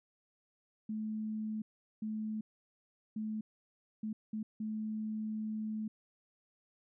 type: tone bursts at uneven times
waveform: sine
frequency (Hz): 216.4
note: A3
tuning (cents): -29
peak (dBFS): -35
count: 6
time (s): 0.89-1.62 / 2.02-2.41 / 3.16-3.41 / 4.03-4.13 / 4.33-4.43 / 4.6-5.88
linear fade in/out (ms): 5
effects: none